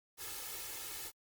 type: noise with comb filter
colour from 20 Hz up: white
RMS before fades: -44 dBFS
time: 0.17-1.12 s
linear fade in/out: 50 ms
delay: 2.3 ms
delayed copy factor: +0.8
effects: Opus 48 kbps